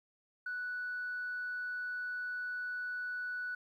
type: tone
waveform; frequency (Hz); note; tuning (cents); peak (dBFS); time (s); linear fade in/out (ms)
sine; 1480; F#6; 0; -35; 0.46-3.55; 5
effects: tanh soft clip ceiling -32 dBFS + 12-bit